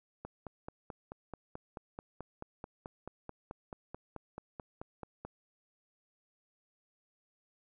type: click train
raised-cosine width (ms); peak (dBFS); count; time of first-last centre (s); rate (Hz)
1; -28; 24; 0.25-5.25; 4.6
effects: none